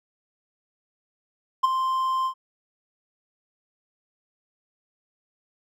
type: tone with ADSR envelope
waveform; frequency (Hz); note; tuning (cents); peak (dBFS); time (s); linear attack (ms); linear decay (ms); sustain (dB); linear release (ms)
triangle; 1046; C6; -1; -11; 1.63-2.34; 14; 17; -9; 82
effects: none